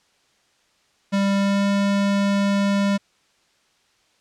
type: tone with pitch glide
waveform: square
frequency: 198 to 199.72 Hz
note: G3 to G3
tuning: +18 to +33 cents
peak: -18 dBFS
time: 1.12-2.98 s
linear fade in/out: 20 ms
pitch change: +15 cents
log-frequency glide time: 1.36-1.65 s
effects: white hiss -62 dBFS RMS until 4.2 s + low-pass 6000 Hz 12 dB/octave

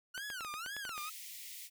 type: tone with vibrato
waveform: sawtooth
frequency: 1423 Hz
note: F6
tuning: 32 cents sharp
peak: -37 dBFS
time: 0.14-1.1 s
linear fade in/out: 10 ms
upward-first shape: sine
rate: 2 Hz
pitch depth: 300 cents each way
type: clicks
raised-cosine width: 0.3 ms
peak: -29 dBFS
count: 10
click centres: 0.178 / 0.302 / 0.408 / 0.448 / 0.54 / 0.662 / 0.766 / 0.852 / 0.893 / 0.979 s
type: high-pass noise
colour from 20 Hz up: white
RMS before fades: -48 dBFS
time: 0.94-1.7 s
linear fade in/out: 50 ms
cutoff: 1900 Hz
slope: 96 dB/octave
effects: none

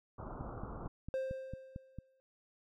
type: low-pass noise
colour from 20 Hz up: pink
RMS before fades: -45 dBFS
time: 0.18-0.88 s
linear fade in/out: 10 ms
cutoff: 1400 Hz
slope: 96 dB/octave
type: click train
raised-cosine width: 5 ms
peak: -30 dBFS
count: 8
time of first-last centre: 0.41-1.987 s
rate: 4.44 Hz
type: tone with exponential decay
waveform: triangle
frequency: 527 Hz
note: C5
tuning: 12 cents sharp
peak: -30 dBFS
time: 1.14-2.2 s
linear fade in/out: 0 ms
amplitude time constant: 230 ms
effects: none

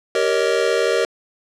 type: chord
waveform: square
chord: Eb dominant seventh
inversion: first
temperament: just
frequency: 388.9 / 466.7 / 560 / 622.3 Hz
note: G4 / Bb4 / Db5 / Eb5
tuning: -14 / +2 / +18 / 0 cents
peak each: -23 / -20 / -24 / -24 dBFS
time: 0.15-1.05 s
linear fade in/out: 2 ms
effects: low-pass 7000 Hz 12 dB/octave

